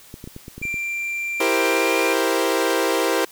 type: clicks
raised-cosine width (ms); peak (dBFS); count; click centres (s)
3; -22; 9; 0.141 / 0.241 / 0.275 / 0.364 / 0.481 / 0.58 / 0.616 / 0.653 / 0.742
type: tone with pitch glide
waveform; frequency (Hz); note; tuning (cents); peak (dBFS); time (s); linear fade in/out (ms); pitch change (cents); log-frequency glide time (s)
triangle; 2365 to 2392; D7 to D7; +12 to +31; -22; 0.62-2.14; 10; +19; 1.52-1.94
type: chord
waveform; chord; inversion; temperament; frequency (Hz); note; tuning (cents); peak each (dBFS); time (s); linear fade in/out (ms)
sawtooth; C dominant seventh; first; equal; 329.6 / 392 / 466.2 / 523.3; E4 / G4 / Bb4 / C5; 0 / 0 / 0 / 0; -20; 1.4-3.25; 5
effects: white hiss -47 dBFS RMS until 3.31 s

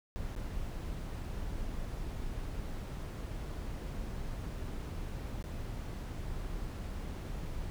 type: noise with dropouts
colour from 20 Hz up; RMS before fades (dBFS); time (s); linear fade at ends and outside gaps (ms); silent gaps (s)
brown; -39; 0.16-7.7; 0; 0.351-0.363 / 5.426-5.441
effects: none

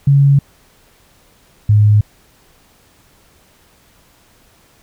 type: tone pair in turn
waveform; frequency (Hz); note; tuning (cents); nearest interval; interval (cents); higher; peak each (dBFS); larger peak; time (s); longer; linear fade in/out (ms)
sine; 140 / 104.88; C#3 / G#2; +18 / +17; perfect fourth; 501; first; -6; neither; 0.07-0.39 / 1.69-2.01; neither; 5
effects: pink hiss -51 dBFS RMS until 4.82 s

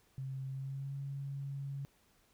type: tone with pitch glide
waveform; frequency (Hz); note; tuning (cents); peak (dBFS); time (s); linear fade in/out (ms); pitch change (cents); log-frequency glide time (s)
sine; 133.4 to 138.74; C3 to C#3; +34 to +2; -38; 0.18-1.85; 0; +68; 0.49-0.96
effects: pink hiss -70 dBFS RMS until 2.33 s

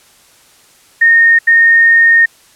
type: tone bursts at uneven times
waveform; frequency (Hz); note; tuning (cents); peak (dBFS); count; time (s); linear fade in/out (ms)
sine; 1841; A#6; -22; -4; 2; 1.01-1.39 / 1.47-2.26; 10
effects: white hiss -46 dBFS RMS until 2.55 s + low-pass 11000 Hz 12 dB/octave

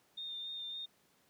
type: tone with vibrato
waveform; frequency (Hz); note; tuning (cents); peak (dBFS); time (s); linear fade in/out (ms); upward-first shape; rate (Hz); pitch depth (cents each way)
sine; 3638; A#7; -43; -40; 0.17-0.86; 10; sine; 3.6; 18
effects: pink hiss -70 dBFS RMS until 1.29 s + high-pass 150 Hz 12 dB/octave

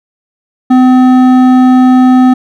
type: tone with hard clipping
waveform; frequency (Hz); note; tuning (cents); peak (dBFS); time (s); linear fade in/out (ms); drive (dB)
sine; 255; C4; -44; -4; 0.7-2.34; 10; 10
effects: none

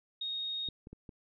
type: tone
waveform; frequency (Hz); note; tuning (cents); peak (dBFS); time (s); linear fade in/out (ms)
sine; 3729; A#7; 0; -34; 0.21-0.69; 5
type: clicks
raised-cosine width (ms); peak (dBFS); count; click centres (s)
3; -34; 4; 0.687 / 0.871 / 0.93 / 1.092
effects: none

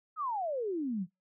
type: exponential sweep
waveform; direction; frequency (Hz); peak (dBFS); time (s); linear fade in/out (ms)
sine; down; 1318.5 to 169.1; -31; 0.16-1.07; 50
effects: noise-tail reverb RT60 0.2 s tail -25 dB re dry

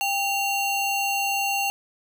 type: ring-modulated tone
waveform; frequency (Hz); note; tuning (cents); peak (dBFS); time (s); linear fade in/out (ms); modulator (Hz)
square; 1779; A6; +19; -20; 0.01-1.7; 0; 985
effects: none

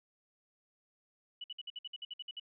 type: tone bursts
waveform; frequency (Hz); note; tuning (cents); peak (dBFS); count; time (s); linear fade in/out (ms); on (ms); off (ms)
sine; 2950; F#7; -6; -40; 12; 1.41-2.398; 5; 31; 56
effects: none

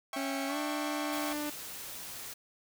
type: chord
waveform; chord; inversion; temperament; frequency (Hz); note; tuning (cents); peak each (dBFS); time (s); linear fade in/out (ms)
sawtooth; C# diminished; first; equal with one note detuned; 659.3 / 784 / 1101.1; E5 / G5 / C#6; 0 / 0 / -12; -37; 0.13-1.33; 2
type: tone with pitch glide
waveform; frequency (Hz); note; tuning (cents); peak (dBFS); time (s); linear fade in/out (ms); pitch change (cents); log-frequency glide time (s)
sawtooth; 275.3 to 296.8; C#4 to D4; -12 to +18; -30; 0.16-1.5; 5; +130; 0.47-0.58
type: noise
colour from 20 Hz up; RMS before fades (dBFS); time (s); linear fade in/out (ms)
white; -43; 1.12-2.34; 10
effects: none

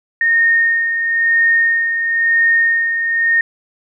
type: tone with tremolo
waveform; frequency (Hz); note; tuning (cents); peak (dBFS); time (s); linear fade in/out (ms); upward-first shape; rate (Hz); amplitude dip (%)
sine; 1841; A#6; -22; -9; 0.21-3.41; 2; sine; 0.99; 50
effects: none

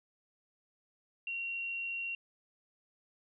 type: tone with frequency modulation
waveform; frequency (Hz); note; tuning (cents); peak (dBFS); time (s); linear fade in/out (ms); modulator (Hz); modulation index
sine; 2747; F7; -29; -35; 1.27-2.15; 2; 36.9; 0.25
effects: none

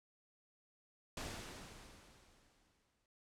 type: noise with exponential decay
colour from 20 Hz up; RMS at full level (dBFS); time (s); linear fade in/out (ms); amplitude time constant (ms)
pink; -43; 1.17-3.06; 2; 410
effects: low-pass 9000 Hz 12 dB/octave

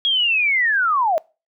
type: linear sweep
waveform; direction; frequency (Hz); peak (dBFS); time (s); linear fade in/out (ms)
sine; down; 3322 to 605; -15; 0.05-1.18; 0
effects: noise-tail reverb RT60 0.3 s tail -24 dB re dry

